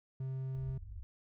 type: tone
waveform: triangle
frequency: 132 Hz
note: C3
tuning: 16 cents sharp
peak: -34 dBFS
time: 0.2-0.78 s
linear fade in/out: 5 ms
type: low-pass noise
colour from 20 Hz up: white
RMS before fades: -46 dBFS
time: 0.55-1.03 s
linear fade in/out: 0 ms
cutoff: 100 Hz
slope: 96 dB/octave
effects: none